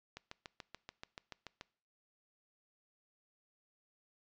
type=click train; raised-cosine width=0.2 ms; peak=-28 dBFS; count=11; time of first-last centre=0.17-1.611 s; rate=6.94 Hz; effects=noise-tail reverb RT60 0.5 s tail -22 dB re dry + low-pass 6000 Hz 12 dB/octave